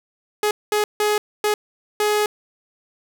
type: tone bursts at uneven times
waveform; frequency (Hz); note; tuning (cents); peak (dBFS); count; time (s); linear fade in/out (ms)
sawtooth; 420.1; G#4; +20; -13; 5; 0.43-0.51 / 0.72-0.84 / 1-1.18 / 1.44-1.54 / 2-2.26; 2
effects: none